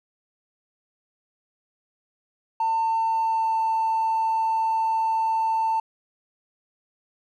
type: tone with pitch glide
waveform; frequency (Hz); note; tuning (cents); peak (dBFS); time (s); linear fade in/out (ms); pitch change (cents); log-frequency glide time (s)
triangle; 899 to 892.8; A5 to A5; +37 to +25; -17; 2.6-5.8; 5; -12; 3.1-3.58
effects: tanh soft clip ceiling -17 dBFS